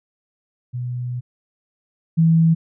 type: tone pair in turn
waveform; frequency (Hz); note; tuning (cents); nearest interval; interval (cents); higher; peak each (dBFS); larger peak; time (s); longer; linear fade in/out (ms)
sine; 123.47 / 163.58; B2 / E3; 0 / -13; perfect fourth; 487; second; -23 / -11; second; 0.73-1.21 / 2.17-2.55; first; 20
effects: none